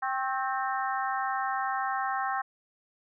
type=harmonic tone with a mistuned harmonic; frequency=261.6 Hz; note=C4; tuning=in tune; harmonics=3 / 4 / 5 / 6 / 7; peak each=-31 / -33 / -35 / -37 / -38 dBFS; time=0.02-2.42 s; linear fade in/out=10 ms; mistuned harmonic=4; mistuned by=+54 cents; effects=none